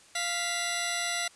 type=tone pair together; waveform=10% pulse; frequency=695.4 / 1967 Hz; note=F5 / B6; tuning=-8 / -7 cents; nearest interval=octave + tritone; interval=1801 cents; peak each=-23 / -22 dBFS; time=0.15-1.28 s; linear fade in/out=5 ms; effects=white hiss -56 dBFS RMS until 1.35 s + resampled to 22050 Hz